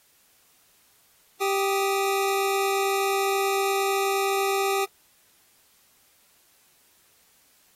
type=tone pair together; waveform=25% pulse; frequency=392 / 1244.5 Hz; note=G4 / D#6; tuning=0 / 0 cents; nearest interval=octave + minor sixth; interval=2000 cents; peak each=-19 / -26 dBFS; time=1.4-4.86 s; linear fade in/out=20 ms; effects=white hiss -61 dBFS RMS until 7.75 s + AAC 48 kbps